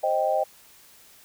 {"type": "chord", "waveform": "sine", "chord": "C minor", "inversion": "none", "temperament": "equal with one note detuned", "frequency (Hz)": [526.9, 622.3, 784], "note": ["C5", "Eb5", "G5"], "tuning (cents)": [12, 0, 0], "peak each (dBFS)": [-27, -24, -25], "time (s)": [0.03, 0.44], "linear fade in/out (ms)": 10, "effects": ["white hiss -53 dBFS RMS until 1.24 s"]}